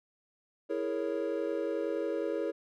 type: chord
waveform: triangle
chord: A# half-diminished seventh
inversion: second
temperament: equal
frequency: 329.6 / 415.3 / 466.2 / 554.4 Hz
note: E4 / G#4 / A#4 / C#5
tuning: 0 / 0 / 0 / 0 cents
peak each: -34 dBFS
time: 0.69-2.52 s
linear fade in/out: 20 ms
effects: none